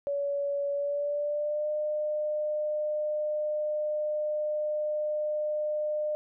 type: tone with pitch glide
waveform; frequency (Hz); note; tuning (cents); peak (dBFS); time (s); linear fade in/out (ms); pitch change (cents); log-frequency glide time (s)
sine; 567 to 604.2; C#5 to D5; +39 to +49; -27; 0.07-6.15; 0; +110; 0.72-1.69
effects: none